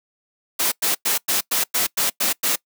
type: noise bursts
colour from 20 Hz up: white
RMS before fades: -20 dBFS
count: 9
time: 0.59-2.56 s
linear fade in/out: 10 ms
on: 130 ms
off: 100 ms
effects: noise-tail reverb RT60 0.1 s tail -23 dB re dry + high-pass 200 Hz 12 dB/octave